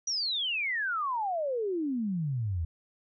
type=exponential sweep; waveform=sine; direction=down; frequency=5920 to 77.78 Hz; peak=-28 dBFS; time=0.07-2.65 s; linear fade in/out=5 ms; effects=none